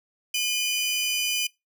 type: tone pair together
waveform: sawtooth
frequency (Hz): 2443 / 3012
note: D#7 / F#7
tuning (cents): -32 / +30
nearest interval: major third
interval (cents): 362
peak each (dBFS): -23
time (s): 0.34-1.47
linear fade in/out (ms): 5
effects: noise-tail reverb RT60 0.2 s tail -22 dB re dry